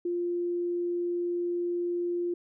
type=tone; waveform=sine; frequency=349.2 Hz; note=F4; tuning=in tune; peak=-27 dBFS; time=0.05-2.34 s; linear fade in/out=5 ms; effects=none